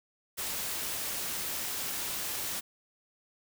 white noise, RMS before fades -35 dBFS, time 0.37-2.61 s, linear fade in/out 20 ms, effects none

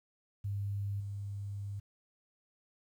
sine tone with level steps, 100.5 Hz, G2, 44 cents sharp, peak -33 / -37 dBFS, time 0.44-1.8 s, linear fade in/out 10 ms, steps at 1 s, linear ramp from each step 5 ms, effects 11-bit

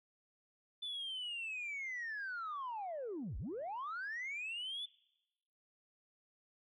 sine linear two-way sweep, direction down then up, 3520 to 38.51 to 3520 Hz, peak -38 dBFS, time 0.82-4.86 s, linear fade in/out 10 ms, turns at 3.38 s, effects noise-tail reverb RT60 1.0 s tail -24 dB re dry + tanh soft clip ceiling -37 dBFS

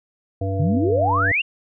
harmonic tone, 96.8 Hz, G2, 21 cents flat, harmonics 1 / 3 / 5 / 7, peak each -22 / -30 / -29 / -30 dBFS, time 0.41-1.32 s, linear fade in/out 5 ms
sine exponential sweep, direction up, 130.81 to 2893 Hz, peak -17 dBFS, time 0.59-1.42 s, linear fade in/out 10 ms
effects none

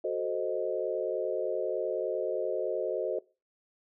sine chord, F# diminished seventh, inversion none, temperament equal, 370 / 440 / 523.3 / 622.3 Hz, F#4 / A4 / C5 / Eb5, 0 / 0 / 0 / 0 cents, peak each -34 dBFS, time 0.04-3.19 s, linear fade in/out 5 ms, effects noise-tail reverb RT60 0.3 s tail -21 dB re dry

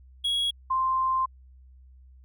triangle / sine tone pair in turn, 3322 / 1046.4 Hz, G#7 / C6, 0 / 0 cents, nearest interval octave + minor sixth, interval 2000 cents, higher first, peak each -22 dBFS, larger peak neither, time 0.24-0.51 / 0.7-1.26 s, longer second, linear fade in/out 10 ms, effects added 64 Hz sine -49 dBFS peak until 2.24 s

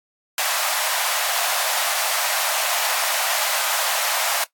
pink high-pass noise, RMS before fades -22 dBFS, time 0.38-4.44 s, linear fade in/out 2 ms, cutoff 620 Hz, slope 48 dB/octave, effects noise-tail reverb RT60 0.1 s tail -17 dB re dry + AAC 64 kbps

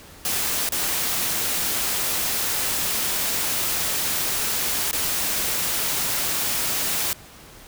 white noise with dropouts, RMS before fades -24 dBFS, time 0.25-7.13 s, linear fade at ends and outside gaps 1 ms, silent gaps 0.69-0.721 / 4.912-4.93 s, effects pink hiss -45 dBFS RMS until 7.67 s

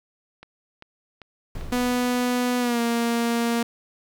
click train, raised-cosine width 0.3 ms, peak -26 dBFS, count 4, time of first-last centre 0.43-1.611 s, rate 2.54 Hz
brown noise with exponential decay, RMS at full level -31 dBFS, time 1.55-2.7 s, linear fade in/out 2 ms, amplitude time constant 250 ms
sawtooth tone with pitch glide, 246.9 to 234 Hz, B3 to A#3, 0 to +7 cents, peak -17 dBFS, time 1.72-3.63 s, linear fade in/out 5 ms, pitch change -93 cents, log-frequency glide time 2.59-2.8 s
effects none

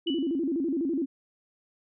sine tone with vibrato, 302.2 Hz, D4, 50 cents sharp, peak -25 dBFS, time 0.06-1.06 s, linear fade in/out 20 ms, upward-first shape square, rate 12 Hz, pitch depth 190 cents each way
sine tone with exponential decay, 2960 Hz, F#7, in tune, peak -29 dBFS, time 0.07-0.39 s, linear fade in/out 2 ms, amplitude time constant 69 ms
effects none

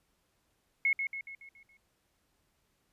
sine tone with echo, 2179 Hz, C#7, 30 cents flat, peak -24 dBFS, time 0.85-0.93 s, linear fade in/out 2 ms, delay 140 ms, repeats 6, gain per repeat -6 dB, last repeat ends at 1.77 s, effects pink hiss -75 dBFS RMS until 2.92 s + resampled to 32000 Hz

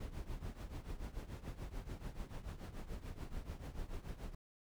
brown noise with tremolo, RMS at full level -42 dBFS, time 0-4.35 s, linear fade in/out 5 ms, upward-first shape triangle, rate 6.9 Hz, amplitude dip 85%, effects none

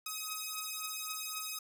5% pulse beating tone pair, 1264 / 1267.8 Hz, D#6 / D#6, +27 / +32 cents, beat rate 3.8 Hz, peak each -29 dBFS, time 0.06-1.59 s, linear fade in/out 5 ms, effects none

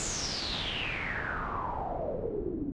pink noise with low-pass filter sweep, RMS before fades -34 dBFS, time 0-2.72 s, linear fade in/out 0 ms, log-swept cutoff 7500 to 270 Hz, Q 7.1, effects resampled to 22050 Hz

